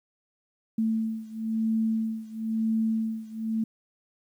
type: beating tone pair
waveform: sine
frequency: 221.9 / 222.9 Hz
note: A3 / A3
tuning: +15 / +23 cents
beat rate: 1 Hz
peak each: -27 / -29 dBFS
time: 0.78-3.64 s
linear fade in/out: 5 ms
effects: 10-bit